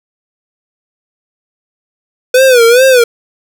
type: tone with vibrato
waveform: square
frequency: 493.9 Hz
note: B4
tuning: in tune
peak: -4 dBFS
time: 2.34-3.04 s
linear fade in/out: 5 ms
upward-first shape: sine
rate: 2.4 Hz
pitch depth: 130 cents each way
effects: none